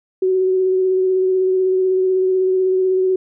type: tone with vibrato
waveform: sine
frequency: 374.2 Hz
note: F#4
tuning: 20 cents sharp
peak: -13 dBFS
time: 0.22-3.16 s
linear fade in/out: 5 ms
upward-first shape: sine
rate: 16 Hz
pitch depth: 17 cents each way
effects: none